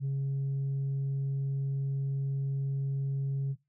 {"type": "tone", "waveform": "sine", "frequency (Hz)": 137.1, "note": "C#3", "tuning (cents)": -19, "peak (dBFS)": -26, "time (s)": [0, 3.56], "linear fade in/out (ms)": 50, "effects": ["noise-tail reverb RT60 0.2 s tail -18 dB re dry", "tanh soft clip ceiling -27 dBFS"]}